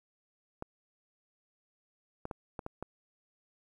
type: clicks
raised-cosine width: 1 ms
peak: -24 dBFS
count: 6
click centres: 0.624 / 2.254 / 2.312 / 2.592 / 2.664 / 2.826 s
effects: 10-bit